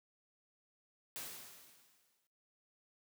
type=noise with exponential decay; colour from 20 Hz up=white; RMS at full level=-43 dBFS; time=1.16-2.27 s; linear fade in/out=0 ms; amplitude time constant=240 ms; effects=noise-tail reverb RT60 0.8 s tail -23 dB re dry + high-pass 100 Hz 12 dB/octave